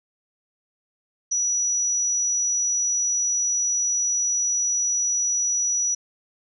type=tone; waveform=sine; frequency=5870 Hz; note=F#8; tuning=15 cents flat; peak=-20 dBFS; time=1.31-5.95 s; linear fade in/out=10 ms; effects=none